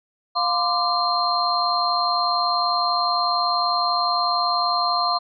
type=tone cluster; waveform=sine; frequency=704 / 1029 / 1180 / 4177 Hz; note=F5 / C6 / D6 / C8; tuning=+14 / -29 / +8 / -4 cents; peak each=-24 dBFS; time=0.35-5.19 s; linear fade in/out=20 ms; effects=none